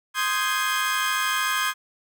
30% pulse chord, Ab major seventh, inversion first, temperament equal, 1046.5 / 1244.5 / 1568 / 1661.2 Hz, C6 / Eb6 / G6 / Ab6, 0 / 0 / 0 / 0 cents, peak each -25 / -25 / -26 / -25 dBFS, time 0.14-1.74 s, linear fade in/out 50 ms, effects none

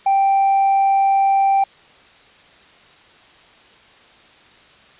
triangle tone with hard clipping, 784 Hz, G5, in tune, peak -13 dBFS, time 0.06-1.64 s, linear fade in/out 5 ms, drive 5 dB, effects white hiss -48 dBFS RMS until 4.99 s + resampled to 8000 Hz

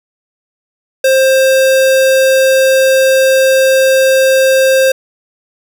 square tone, 529 Hz, C5, 19 cents sharp, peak -7 dBFS, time 1.04-4.92 s, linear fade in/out 5 ms, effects none

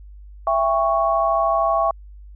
sine chord, C# diminished, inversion first, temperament just, 665.2 / 798.3 / 1108.7 Hz, E5 / G5 / C#6, +16 / +31 / 0 cents, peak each -19 / -23 / -20 dBFS, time 0.47-1.91 s, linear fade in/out 2 ms, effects added 50 Hz sine -38 dBFS peak until 2.35 s

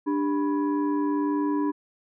sine tone with frequency modulation, 294.7 Hz, D4, 6 cents sharp, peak -22 dBFS, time 0.06-1.72 s, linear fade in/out 20 ms, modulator 691 Hz, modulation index 0.69, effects none

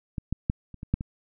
clicks, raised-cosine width 5 ms, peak -18 / -14 / -11 / -29 / -24 / -10 / -20 dBFS, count 7, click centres 0.182 / 0.326 / 0.499 / 0.743 / 0.831 / 0.94 / 1.009 s, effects none

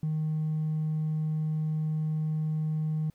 sine tone with hard clipping, 155.56 Hz, D#3, in tune, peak -27 dBFS, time 0.03-3.1 s, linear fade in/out 2 ms, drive 1 dB, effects pink hiss -70 dBFS RMS until 3.14 s

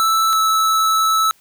square tone pair in turn, 1318.5 / 1307.9 Hz, E6 / E6, 0 / -14 cents, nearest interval unison, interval 14 cents, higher first, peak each -14 dBFS, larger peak neither, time 0-0.33 / 0.33-1.31 s, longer second, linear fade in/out 0 ms, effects white hiss -55 dBFS RMS until 1.4 s

